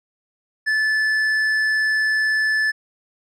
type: tone with tanh clipping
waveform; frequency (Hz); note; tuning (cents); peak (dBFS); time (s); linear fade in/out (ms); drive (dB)
sine; 1741; A6; -19; -18; 0.66-2.72; 20; 7
effects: none